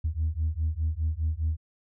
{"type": "beating tone pair", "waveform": "sine", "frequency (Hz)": [76.7, 81.6], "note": ["D#2", "E2"], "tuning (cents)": [-24, -17], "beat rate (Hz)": 4.9, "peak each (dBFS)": -27, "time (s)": [0.04, 1.57], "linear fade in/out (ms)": 10, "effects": ["tanh soft clip ceiling -20 dBFS"]}